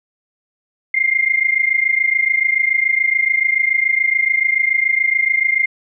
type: tone pair together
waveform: sine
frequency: 2097 / 2124 Hz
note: C7 / C7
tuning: +3 / +25 cents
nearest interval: unison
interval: 22 cents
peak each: -16 dBFS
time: 0.94-5.66 s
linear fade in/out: 5 ms
effects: none